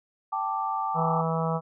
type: chord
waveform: sine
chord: G suspended second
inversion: none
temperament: equal with one note detuned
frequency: 780.4 / 880 / 1174.7 Hz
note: G5 / A5 / D6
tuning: -8 / 0 / 0 cents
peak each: -31 / -30 / -30 dBFS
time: 0.32-1.22 s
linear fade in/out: 10 ms
type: harmonic tone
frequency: 163.1 Hz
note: E3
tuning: 18 cents flat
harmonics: 1 / 3 / 4 / 5 / 6 / 7 / 8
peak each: -27 / -32 / -33 / -34 / -35 / -35 / -36 dBFS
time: 0.94-1.61 s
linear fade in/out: 50 ms
effects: none